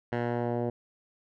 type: tone with low-pass filter sweep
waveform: 10% pulse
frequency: 119.8 Hz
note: A#2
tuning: 48 cents sharp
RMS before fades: -30 dBFS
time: 0.12-0.7 s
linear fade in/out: 5 ms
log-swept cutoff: 1900 to 570 Hz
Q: 1.1
effects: none